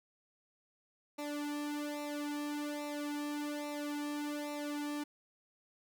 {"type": "tone with flanger", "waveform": "sawtooth", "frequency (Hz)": 293.7, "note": "D4", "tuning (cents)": 0, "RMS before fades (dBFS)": -39, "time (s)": [1.18, 5.04], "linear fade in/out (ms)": 10, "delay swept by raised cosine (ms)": [0.62, 2.02], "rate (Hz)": 1.2, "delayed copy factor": -0.95, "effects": []}